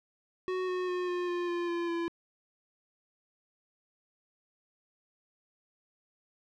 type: tone with pitch steps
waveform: square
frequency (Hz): 370 / 365.3 / 360.7 / 356.2 / 351.7 / 347.2 / 342.8 / 338.5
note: F#4 / F#4 / F#4 / F4 / F4 / F4 / F4 / E4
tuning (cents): 0 / -22 / -44 / +34 / +12 / -10 / -32 / +46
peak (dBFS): -31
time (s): 0.48-2.08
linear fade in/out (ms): 0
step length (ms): 200
effects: low-pass 3000 Hz 12 dB/octave + 12-bit

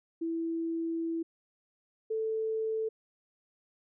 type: tone pair in turn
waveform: sine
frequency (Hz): 330 / 441.4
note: E4 / A4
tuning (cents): +2 / +5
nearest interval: perfect fourth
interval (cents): 503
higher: second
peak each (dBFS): -30 / -29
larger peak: second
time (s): 0.21-1.23 / 2.1-2.89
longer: first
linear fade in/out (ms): 10
effects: none

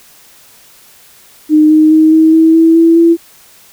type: tone with pitch steps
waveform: sine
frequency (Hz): 306.5 / 310.4 / 314.4 / 318.4 / 322.5 / 326.6 / 330.8 / 335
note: D#4 / D#4 / D#4 / D#4 / E4 / E4 / E4 / E4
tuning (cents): -26 / -4 / +18 / +40 / -38 / -16 / +6 / +28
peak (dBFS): -3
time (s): 1.49-3.17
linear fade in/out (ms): 50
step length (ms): 210
effects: white hiss -42 dBFS RMS until 3.72 s

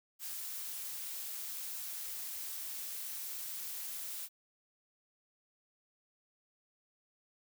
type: noise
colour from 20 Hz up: blue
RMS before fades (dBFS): -42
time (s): 0.19-4.29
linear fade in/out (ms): 50
effects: none

